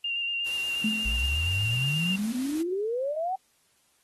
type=tone with vibrato; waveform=sine; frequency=2785 Hz; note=F7; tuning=5 cents flat; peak=-27 dBFS; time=0.04-2.16 s; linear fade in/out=5 ms; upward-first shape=square; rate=8.4 Hz; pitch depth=16 cents each way
type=noise; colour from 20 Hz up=white; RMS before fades=-42 dBFS; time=0.45-2.63 s; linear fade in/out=20 ms
type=tone with exponential decay; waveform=sine; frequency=217.1 Hz; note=A3; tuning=23 cents flat; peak=-22 dBFS; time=0.84-1.3 s; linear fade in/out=5 ms; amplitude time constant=100 ms
type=exponential sweep; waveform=sine; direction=up; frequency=53.7 to 780 Hz; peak=-26 dBFS; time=1.05-3.36 s; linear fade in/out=10 ms
effects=white hiss -67 dBFS RMS until 4.03 s + AAC 32 kbps